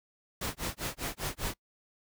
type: noise with tremolo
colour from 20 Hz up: pink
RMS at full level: -33 dBFS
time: 0.41-1.54 s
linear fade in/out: 5 ms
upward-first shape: sine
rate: 5 Hz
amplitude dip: 100%
effects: noise-tail reverb RT60 0.1 s tail -24 dB re dry